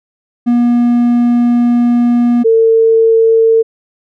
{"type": "tone pair in turn", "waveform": ["triangle", "sine"], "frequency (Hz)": [240, 450.7], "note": ["B3", "A4"], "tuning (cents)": [-49, 42], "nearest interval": "major seventh", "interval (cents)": 1091, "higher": "second", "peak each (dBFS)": -5, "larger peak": "neither", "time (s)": [[0.46, 2.44], [2.44, 3.63]], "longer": "first", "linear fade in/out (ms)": 20, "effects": []}